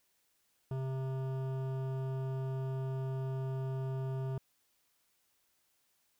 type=tone with hard clipping; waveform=sine; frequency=132.3 Hz; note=C3; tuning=20 cents sharp; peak=-36 dBFS; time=0.71-4.38 s; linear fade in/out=2 ms; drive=14 dB; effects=white hiss -75 dBFS RMS until 6.19 s